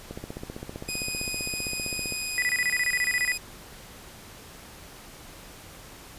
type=click train; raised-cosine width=2 ms; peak=-22 dBFS; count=32; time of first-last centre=0.11-2.123 s; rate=15.4 Hz
type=tone; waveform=15% pulse; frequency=2494 Hz; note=D#7; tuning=3 cents sharp; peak=-23 dBFS; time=0.88-3.38 s; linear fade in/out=10 ms
type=tone bursts; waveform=sine; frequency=1975.5 Hz; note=B6; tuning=in tune; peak=-22 dBFS; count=14; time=2.38-3.319 s; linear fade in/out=0 ms; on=42 ms; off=27 ms
effects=pink hiss -46 dBFS RMS until 6.18 s + resampled to 32000 Hz